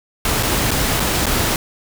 pink noise with dropouts, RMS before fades -18 dBFS, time 0.25-1.56 s, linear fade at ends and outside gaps 1 ms, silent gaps 0.428-0.432 / 0.708-0.714 / 0.997-1.002 / 1.258-1.266 s, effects none

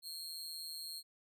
sawtooth tone with amplitude modulation, 4252 Hz, C8, 27 cents sharp, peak -37 dBFS, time 0.02-1.03 s, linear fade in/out 50 ms, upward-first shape sine, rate 161 Hz, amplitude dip 75%, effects none

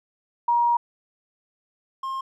sine / triangle tone pair in turn, 949 / 1065.2 Hz, A#5 / C6, +31 / +31 cents, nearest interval major second, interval 200 cents, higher second, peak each -17 / -25 dBFS, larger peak first, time 0.48-0.77 / 2.03-2.21 s, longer first, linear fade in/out 5 ms, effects none

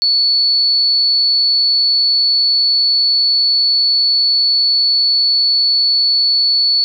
sine tone, 4435 Hz, C#8, in tune, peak -10 dBFS, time 0.02-6.84 s, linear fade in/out 0 ms, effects none

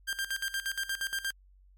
sawtooth tone with tremolo, 1589 Hz, G6, 23 cents sharp, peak -26 dBFS, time 0.07-1.32 s, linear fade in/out 20 ms, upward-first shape square, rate 8.5 Hz, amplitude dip 80%, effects added 47 Hz sine -56 dBFS peak until 1.77 s + MP3 96 kbps

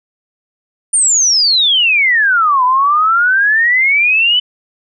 sine exponential two-way sweep, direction down then up, 9170 to 987.8 to 3026 Hz, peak -8 dBFS, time 0.93-4.4 s, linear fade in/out 10 ms, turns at 2.64 s, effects none

